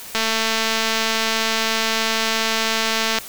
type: click train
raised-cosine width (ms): 0.2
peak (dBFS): -3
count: 678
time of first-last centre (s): 0.15-3.186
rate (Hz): 223
effects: white hiss -36 dBFS RMS until 3.28 s